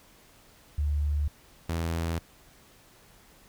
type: tone pair in turn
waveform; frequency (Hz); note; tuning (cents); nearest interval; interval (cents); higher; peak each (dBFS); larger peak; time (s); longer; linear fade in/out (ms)
sine / sawtooth; 73.42 / 82.95; D2 / E2; 0 / +11; major second; 211; second; -24; neither; 0.78-1.28 / 1.69-2.19; neither; 5
effects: pink hiss -57 dBFS RMS until 3.48 s